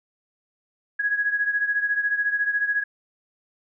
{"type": "beating tone pair", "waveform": "sine", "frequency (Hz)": [1661.2, 1675.2], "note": ["G#6", "G#6"], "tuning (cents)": [0, 15], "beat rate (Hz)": 14, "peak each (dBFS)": [-22, -27], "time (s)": [0.99, 2.84], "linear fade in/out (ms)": 10, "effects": []}